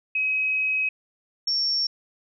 sine tone pair in turn, 2542 / 5473 Hz, D#7 / F8, +36 / -36 cents, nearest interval octave + minor second, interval 1328 cents, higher second, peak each -21 dBFS, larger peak neither, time 0.15-0.89 / 1.47-1.87 s, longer first, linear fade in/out 5 ms, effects none

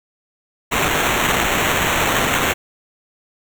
violet noise with sample-and-hold, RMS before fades -18 dBFS, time 0.71-2.54 s, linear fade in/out 20 ms, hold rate 4900 Hz, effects none

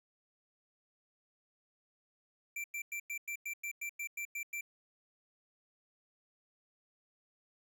square tone bursts, 2349 Hz, D7, in tune, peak -38 dBFS, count 12, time 2.56-4.61 s, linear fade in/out 5 ms, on 81 ms, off 98 ms, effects none

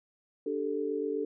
sine chord, D suspended fourth, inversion none, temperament equal, 293.7 / 392 / 440 Hz, D4 / G4 / A4, 0 / 0 / 0 cents, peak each -35 / -35 / -32 dBFS, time 0.46-1.25 s, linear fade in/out 5 ms, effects none

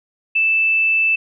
sine tone, 2640 Hz, E7, 2 cents sharp, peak -13 dBFS, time 0.35-1.16 s, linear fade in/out 10 ms, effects none

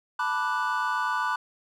triangle chord, B minor seventh, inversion third, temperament equal, 880 / 987.8 / 1174.7 / 1480 Hz, A5 / B5 / D6 / F#6, 0 / 0 / 0 / 0 cents, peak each -31 / -27 / -29 / -28 dBFS, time 0.19-1.36 s, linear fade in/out 5 ms, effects none

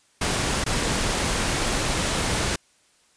pink noise with dropouts, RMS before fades -24 dBFS, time 0.21-2.56 s, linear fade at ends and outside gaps 5 ms, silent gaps 0.641-0.662 s, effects white hiss -61 dBFS RMS until 3.16 s + resampled to 22050 Hz

